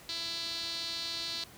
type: tone with band-pass filter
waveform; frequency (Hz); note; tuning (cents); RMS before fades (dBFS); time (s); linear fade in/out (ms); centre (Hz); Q
sawtooth; 333.8; E4; +22; -37; 0.09-1.44; 2; 4200; 5.9
effects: pink hiss -53 dBFS RMS until 1.57 s + high-pass 60 Hz 12 dB/octave